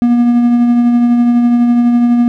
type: tone with tremolo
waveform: triangle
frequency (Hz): 239.6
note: A#3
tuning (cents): +48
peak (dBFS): -3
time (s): 0.02-2.28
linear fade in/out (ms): 0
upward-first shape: triangle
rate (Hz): 12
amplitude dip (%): 35
effects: none